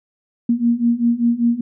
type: beating tone pair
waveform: sine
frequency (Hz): 233.1 / 238.2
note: A#3 / A#3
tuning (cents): 0 / +38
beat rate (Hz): 5.1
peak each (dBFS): -18 / -16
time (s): 0.49-1.61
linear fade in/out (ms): 5
effects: none